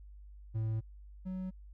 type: tone pair in turn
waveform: triangle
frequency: 110.7 / 186.17 Hz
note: A2 / F#3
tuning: +11 / +11 cents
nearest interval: major sixth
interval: 900 cents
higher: second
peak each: -29 / -34 dBFS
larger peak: first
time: 0.54-0.81 / 1.25-1.51 s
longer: first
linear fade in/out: 20 ms
effects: added 50 Hz sine -49 dBFS peak until 1.73 s